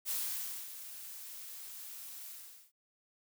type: noise with ADSR envelope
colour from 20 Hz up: blue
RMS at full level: -35 dBFS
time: 0.05-2.72 s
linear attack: 45 ms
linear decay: 590 ms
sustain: -12 dB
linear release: 430 ms
effects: none